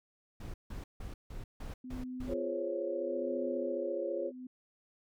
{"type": "noise bursts", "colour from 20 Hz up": "brown", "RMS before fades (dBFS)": -42, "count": 7, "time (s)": [0.4, 2.34], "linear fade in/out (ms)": 5, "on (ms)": 140, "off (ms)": 160}
{"type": "tone with tremolo", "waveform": "sine", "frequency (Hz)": 253.7, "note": "B3", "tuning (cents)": 47, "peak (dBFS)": -38, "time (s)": [1.84, 4.47], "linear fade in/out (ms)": 5, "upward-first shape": "sine", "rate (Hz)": 0.78, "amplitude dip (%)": 85}
{"type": "chord", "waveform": "sine", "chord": "Db major seventh", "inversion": "first", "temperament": "just", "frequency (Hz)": [346.5, 415.8, 519.7, 554.4], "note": ["F4", "Ab4", "C5", "Db5"], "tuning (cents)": [-14, 2, -12, 0], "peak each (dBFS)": [-38, -40, -41, -36], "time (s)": [2.27, 4.32], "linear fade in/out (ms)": 50}
{"effects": []}